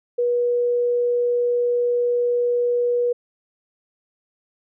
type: tone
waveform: sine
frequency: 483.9 Hz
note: B4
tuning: 35 cents flat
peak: -17 dBFS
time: 0.18-3.13 s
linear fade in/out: 10 ms
effects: none